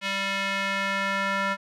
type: tone with band-pass filter sweep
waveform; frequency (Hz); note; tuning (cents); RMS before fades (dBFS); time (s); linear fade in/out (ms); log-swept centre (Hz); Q
square; 196; G3; 0; -27; 0.01-1.57; 50; 2600 to 1500; 1.6
effects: none